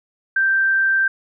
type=tone; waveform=sine; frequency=1568 Hz; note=G6; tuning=in tune; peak=-14 dBFS; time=0.36-1.08 s; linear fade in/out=5 ms; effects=none